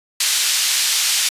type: band-pass noise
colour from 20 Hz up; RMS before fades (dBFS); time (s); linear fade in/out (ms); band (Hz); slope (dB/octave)
pink; -18; 0.2-1.29; 5; 3300 to 9300; 12
effects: resampled to 32000 Hz